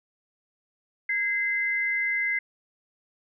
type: tone pair together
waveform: sine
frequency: 1645 / 2060 Hz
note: G#6 / C7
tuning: -17 / -28 cents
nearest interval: major third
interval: 389 cents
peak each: -32 / -24 dBFS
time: 1.09-2.39 s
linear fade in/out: 5 ms
effects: none